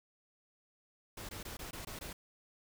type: noise bursts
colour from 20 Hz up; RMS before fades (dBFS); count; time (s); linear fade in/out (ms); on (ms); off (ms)
pink; -45; 7; 1.17-2.13; 5; 120; 20
effects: none